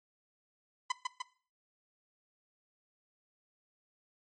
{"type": "tone with echo", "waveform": "sawtooth", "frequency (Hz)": 1011, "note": "B5", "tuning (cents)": 40, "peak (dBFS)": -25, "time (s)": [0.9, 0.92], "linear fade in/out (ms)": 5, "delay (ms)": 150, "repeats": 2, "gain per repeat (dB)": -3, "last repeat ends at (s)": 1.22, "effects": ["noise-tail reverb RT60 0.4 s tail -17 dB re dry", "MP3 32 kbps"]}